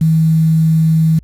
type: tone with quantisation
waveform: sine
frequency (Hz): 160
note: D#3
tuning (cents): +49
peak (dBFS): -8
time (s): 0.01-1.19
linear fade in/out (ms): 5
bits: 6
effects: added 60 Hz sine -38 dBFS peak until 1.23 s + AAC 64 kbps